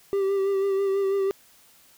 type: tone with vibrato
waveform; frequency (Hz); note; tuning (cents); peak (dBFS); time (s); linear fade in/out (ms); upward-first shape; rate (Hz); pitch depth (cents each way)
triangle; 392; G4; 0; -19; 0.13-1.31; 0; sine; 6.1; 28
effects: white hiss -56 dBFS RMS until 1.97 s